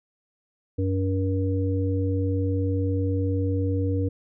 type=harmonic tone; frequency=95.1 Hz; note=F#2; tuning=48 cents sharp; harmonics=1 / 3 / 5; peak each=-23 / -28 / -30 dBFS; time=0.78-4.09 s; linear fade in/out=10 ms; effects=none